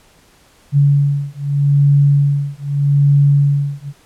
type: beating tone pair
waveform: sine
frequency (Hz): 141.8 / 142.61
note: C#3 / C#3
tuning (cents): +40 / +49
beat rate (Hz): 0.81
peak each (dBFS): -13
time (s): 0.72-3.93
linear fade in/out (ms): 50
effects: pink hiss -50 dBFS RMS until 4.05 s + low-pass 12000 Hz 12 dB/octave